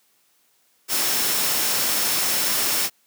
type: tone in noise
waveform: sine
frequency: 5390 Hz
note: E8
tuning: 38 cents sharp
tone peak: -31 dBFS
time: 0.88-2.9 s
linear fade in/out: 50 ms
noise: white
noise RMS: -22 dBFS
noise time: 0.88-2.9 s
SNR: -12 dB
effects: white hiss -63 dBFS RMS until 3.06 s + high-pass 150 Hz 12 dB/octave